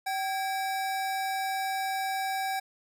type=tone pair together; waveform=square; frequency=770 / 1631.6 Hz; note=G5 / G#6; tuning=-31 / -31 cents; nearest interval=octave + minor second; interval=1300 cents; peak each=-30 / -38 dBFS; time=0.06-2.6 s; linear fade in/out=10 ms; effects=none